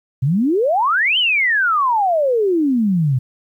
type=exponential two-way sweep; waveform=sine; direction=up then down; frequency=122.1 to 3136 to 122.1 Hz; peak=-13 dBFS; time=0.22-3.19 s; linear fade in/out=10 ms; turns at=1.18 s; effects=9-bit